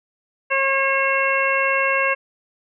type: harmonic tone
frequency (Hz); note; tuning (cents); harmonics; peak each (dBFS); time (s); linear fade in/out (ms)
542; C#5; -39; 1 / 2 / 3 / 4 / 5; -23 / -23 / -23 / -23 / -23; 0.5-2.15; 20
effects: none